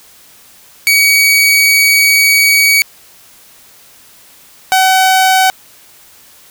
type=tone pair in turn; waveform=sawtooth; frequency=2259 / 756.2 Hz; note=C#7 / F#5; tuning=+32 / +38 cents; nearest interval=octave + perfect fifth; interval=1894 cents; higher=first; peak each=-3 dBFS; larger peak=neither; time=0.87-2.82 / 4.72-5.5 s; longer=first; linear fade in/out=0 ms; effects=white hiss -42 dBFS RMS until 6.5 s